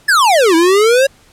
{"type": "exponential two-way sweep", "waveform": "square", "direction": "down then up", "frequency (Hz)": [1779, 320, 558], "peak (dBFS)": -8, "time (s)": [0.08, 1.07], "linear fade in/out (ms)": 10, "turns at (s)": 0.55, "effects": ["pink hiss -48 dBFS RMS until 1.32 s", "low-pass 11000 Hz 12 dB/octave"]}